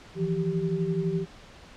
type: tone cluster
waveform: sine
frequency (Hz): 161 / 172.9 / 389.4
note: E3 / F3 / G4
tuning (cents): -41 / -17 / -12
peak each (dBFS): -29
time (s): 0.15-1.26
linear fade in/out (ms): 50
effects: pink hiss -49 dBFS RMS until 1.76 s + low-pass 5000 Hz 12 dB/octave